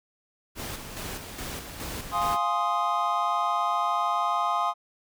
pink noise with tremolo, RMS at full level -35 dBFS, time 0.55-2.38 s, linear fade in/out 50 ms, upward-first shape square, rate 2.4 Hz, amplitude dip 45%
triangle chord, F minor seventh, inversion none, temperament equal, 698.5 / 830.6 / 1046.5 / 1244.5 Hz, F5 / Ab5 / C6 / Eb6, 0 / 0 / 0 / 0 cents, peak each -28 / -29 / -26 / -26 dBFS, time 2.11-4.74 s, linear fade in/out 50 ms
effects none

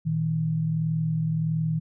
sine tone pair together, 117.35 / 158.9 Hz, A#2 / D#3, +12 / +37 cents, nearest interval perfect fourth, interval 525 cents, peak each -31 / -23 dBFS, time 0.05-1.8 s, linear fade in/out 20 ms, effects none

